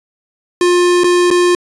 square tone with dropouts, 354.2 Hz, F4, 24 cents sharp, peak -9 dBFS, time 0.61-1.55 s, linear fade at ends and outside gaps 2 ms, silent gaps 1.036-1.042 / 1.304-1.311 s, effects resampled to 24000 Hz

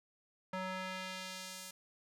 square tone with band-pass filter sweep, 186.6 Hz, F#3, 15 cents sharp, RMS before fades -43 dBFS, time 0.53-1.71 s, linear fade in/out 5 ms, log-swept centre 1100 to 9200 Hz, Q 0.76, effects none

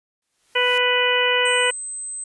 white noise with exponential growth, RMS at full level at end -38 dBFS, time 0.22-0.78 s, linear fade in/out 2 ms, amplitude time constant 120 ms
harmonic tone, 494.8 Hz, B4, 3 cents sharp, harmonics 1 / 2 / 3 / 4 / 5 / 6, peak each -22 / -25 / -25 / -23 / -24 / -22 dBFS, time 0.55-1.71 s, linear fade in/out 10 ms
sine tone, 8200 Hz, C9, 36 cents flat, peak -28 dBFS, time 1.45-2.24 s, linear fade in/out 5 ms
effects resampled to 24000 Hz

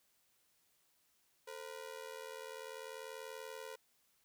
sawtooth ring-modulated tone, 484.6 Hz, B4, 33 cents flat, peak -39 dBFS, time 1.47-3.76 s, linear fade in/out 10 ms, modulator 40.2 Hz, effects white hiss -75 dBFS RMS until 4.24 s

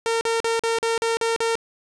sawtooth tone bursts, 457.1 Hz, A#4, 34 cents flat, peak -16 dBFS, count 8, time 0.06-1.554 s, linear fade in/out 0 ms, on 150 ms, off 42 ms, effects resampled to 22050 Hz + 7-bit

